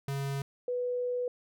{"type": "tone pair in turn", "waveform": ["square", "sine"], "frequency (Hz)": [138.4, 493.2], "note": ["C#3", "B4"], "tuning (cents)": [-2, -2], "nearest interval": "octave + minor seventh", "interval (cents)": 2200, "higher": "second", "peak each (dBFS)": [-32, -29], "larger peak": "second", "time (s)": [[0.08, 0.42], [0.68, 1.28]], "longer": "second", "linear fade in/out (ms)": 2, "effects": []}